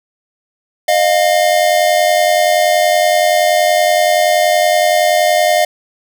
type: tone pair together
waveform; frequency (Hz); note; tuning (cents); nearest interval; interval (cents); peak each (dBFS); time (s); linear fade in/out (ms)
square; 614.4 / 705; D#5 / F5; -22 / +16; major second; 238; -13; 0.88-5.65; 5
effects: none